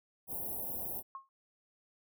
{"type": "band-stop noise", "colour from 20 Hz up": "white", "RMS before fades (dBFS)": -39, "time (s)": [0.27, 1.03], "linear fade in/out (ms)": 50, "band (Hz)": [870, 11000], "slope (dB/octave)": 48}
{"type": "tone with exponential decay", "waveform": "sine", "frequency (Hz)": 1079, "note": "C#6", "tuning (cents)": -47, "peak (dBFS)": -38, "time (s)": [1.15, 1.29], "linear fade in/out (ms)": 1, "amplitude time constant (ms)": 30}
{"effects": []}